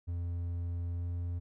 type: tone with pitch glide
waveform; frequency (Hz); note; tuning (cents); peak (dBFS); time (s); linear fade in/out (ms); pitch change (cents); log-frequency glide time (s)
triangle; 86.4 to 86.95; F2 to F2; -18 to -7; -31; 0.07-1.4; 20; +11; 0.96-1.02
effects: none